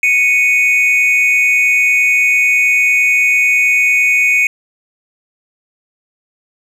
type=tone pair together; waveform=triangle; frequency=2217 / 2488 Hz; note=C#7 / D#7; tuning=0 / -1 cents; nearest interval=major second; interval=199 cents; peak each=-10 dBFS; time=0.03-4.47 s; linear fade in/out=2 ms; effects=none